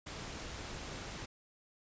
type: noise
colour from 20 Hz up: pink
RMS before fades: -44 dBFS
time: 0.06-1.26 s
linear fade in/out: 10 ms
effects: resampled to 16000 Hz